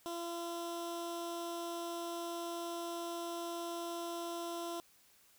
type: tone with notch filter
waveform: 15% pulse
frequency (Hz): 340.8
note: F4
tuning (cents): -42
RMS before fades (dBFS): -41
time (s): 0.06-4.8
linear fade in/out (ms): 0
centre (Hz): 1800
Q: 1.2
effects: white hiss -66 dBFS RMS until 5.38 s